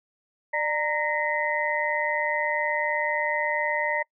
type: tone cluster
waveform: sine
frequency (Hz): 596 / 924 / 1868 / 2027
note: D5 / A#5 / A#6 / B6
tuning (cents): +25 / -16 / +3 / +45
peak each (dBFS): -29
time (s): 0.53-4.03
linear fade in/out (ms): 10
effects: noise-tail reverb RT60 0.1 s tail -25 dB re dry